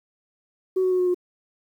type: tone with pitch steps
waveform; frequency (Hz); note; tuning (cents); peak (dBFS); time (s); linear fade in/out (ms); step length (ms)
sine; 374.6 / 370.5 / 366.5 / 362.5 / 358.5; F#4 / F#4 / F#4 / F#4 / F4; +21 / +2 / -16 / -35 / +45; -17; 0.76-1.145; 10; 77
effects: tanh soft clip ceiling -15 dBFS + 9-bit